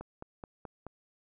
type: click train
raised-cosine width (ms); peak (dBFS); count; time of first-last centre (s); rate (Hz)
1; -28; 5; 0.01-0.867; 4.67
effects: none